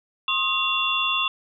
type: tone cluster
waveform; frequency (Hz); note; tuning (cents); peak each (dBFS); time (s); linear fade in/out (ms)
sine; 1069 / 1248 / 2759 / 3454; C6 / D#6 / F7 / A7; +37 / +5 / -22 / -33; -27 / -31 / -24 / -25; 0.28-1.28; 2
effects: none

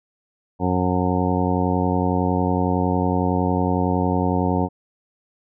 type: harmonic tone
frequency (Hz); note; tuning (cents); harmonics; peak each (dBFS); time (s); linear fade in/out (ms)
90.9; F#2; -30; 1 / 2 / 3 / 4 / 5 / 6 / 8 / 9 / 10; -24 / -23 / -24 / -29 / -28 / -30 / -28 / -32 / -28; 0.59-4.69; 50
effects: none

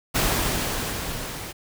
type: noise with level ramp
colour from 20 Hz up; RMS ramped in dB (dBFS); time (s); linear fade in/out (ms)
pink; -21 to -35; 0.14-1.53; 20
effects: none

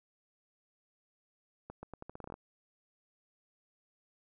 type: accelerating click train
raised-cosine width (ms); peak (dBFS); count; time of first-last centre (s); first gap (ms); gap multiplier
1; -30; 12; 1.7-2.341; 130; 0.82
effects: none

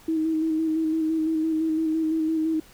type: tone with vibrato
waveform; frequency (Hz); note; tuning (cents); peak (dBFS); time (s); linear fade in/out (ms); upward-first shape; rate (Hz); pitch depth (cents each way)
sine; 318.3; D#4; +39; -21; 0.08-2.6; 5; square; 5.9; 23
effects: pink hiss -52 dBFS RMS until 2.73 s

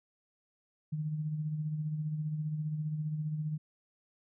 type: tone with tremolo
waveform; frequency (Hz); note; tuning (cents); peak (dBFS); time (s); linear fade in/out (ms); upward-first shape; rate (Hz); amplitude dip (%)
sine; 153.2; D#3; -27; -30; 0.92-3.58; 10; sine; 15; 45
effects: none

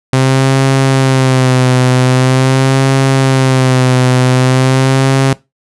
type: tone with vibrato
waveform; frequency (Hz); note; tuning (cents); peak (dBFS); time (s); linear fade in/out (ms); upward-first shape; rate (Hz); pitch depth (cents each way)
sawtooth; 130.81; C3; 0; -3; 0.13-5.33; 2; sine; 0.44; 48
effects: noise-tail reverb RT60 0.2 s tail -19 dB re dry + resampled to 24000 Hz

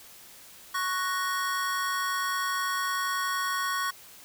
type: chord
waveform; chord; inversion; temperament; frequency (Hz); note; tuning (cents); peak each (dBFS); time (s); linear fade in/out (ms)
square; F# major; second; equal; 1108.7 / 1480 / 1864.7; C#6 / F#6 / A#6; 0 / 0 / 0; -30 / -34 / -35; 0.74-3.91; 10
effects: white hiss -50 dBFS RMS until 4.24 s

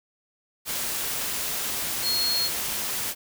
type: tone in noise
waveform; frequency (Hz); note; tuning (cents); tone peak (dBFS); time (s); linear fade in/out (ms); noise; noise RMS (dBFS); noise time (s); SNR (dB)
sine; 4289; C8; +42; -23; 2.02-2.5; 50; white; -29; 0.65-3.15; +3
effects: none

